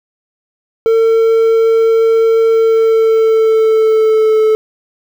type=tone with pitch glide; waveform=triangle; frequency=451.4 to 435.5 Hz; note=A4 to A4; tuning=+44 to -18 cents; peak=-5 dBFS; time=0.86-4.55 s; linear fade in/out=0 ms; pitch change=-62 cents; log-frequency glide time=2.49-4.41 s; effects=7-bit